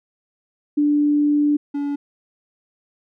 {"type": "tone pair in turn", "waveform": ["sine", "triangle"], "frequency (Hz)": [293.7, 286], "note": ["D4", "D4"], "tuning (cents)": [0, -46], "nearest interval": "unison", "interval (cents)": 46, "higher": "first", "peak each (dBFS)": [-14, -19], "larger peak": "first", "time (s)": [[0.77, 1.57], [1.74, 1.96]], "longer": "first", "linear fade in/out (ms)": 10, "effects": []}